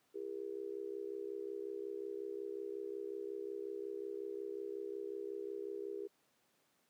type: tone with amplitude modulation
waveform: sine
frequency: 402.7 Hz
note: G4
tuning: 47 cents sharp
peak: -36 dBFS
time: 0.14-6.08 s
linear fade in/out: 20 ms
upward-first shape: sine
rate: 65.5 Hz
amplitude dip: 95%
effects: pink hiss -75 dBFS RMS until 6.89 s + high-pass 200 Hz 12 dB/octave